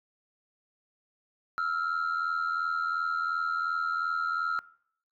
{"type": "tone pair together", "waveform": "sine", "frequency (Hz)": [1314.1, 1396.9], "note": ["E6", "F6"], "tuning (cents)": [-6, 0], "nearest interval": "minor second", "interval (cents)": 106, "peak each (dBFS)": -28, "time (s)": [1.58, 4.59], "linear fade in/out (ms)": 0, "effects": ["noise-tail reverb RT60 0.6 s tail -21 dB re dry", "tanh soft clip ceiling -24 dBFS"]}